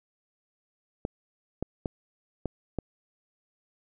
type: clicks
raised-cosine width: 2 ms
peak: -16 dBFS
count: 5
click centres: 1.051 / 1.626 / 1.858 / 2.457 / 2.787 s
effects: none